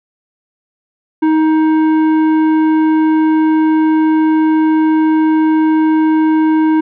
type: tone with tanh clipping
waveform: triangle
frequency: 314.3 Hz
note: D#4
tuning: 18 cents sharp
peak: -10 dBFS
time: 1.22-6.81 s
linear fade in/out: 10 ms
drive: 15 dB
effects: none